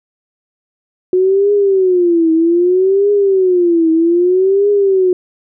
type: tone with vibrato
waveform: sine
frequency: 363.6 Hz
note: F#4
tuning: 30 cents flat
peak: -8 dBFS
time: 1.13-5.13 s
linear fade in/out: 2 ms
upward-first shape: triangle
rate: 0.63 Hz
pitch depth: 220 cents each way
effects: none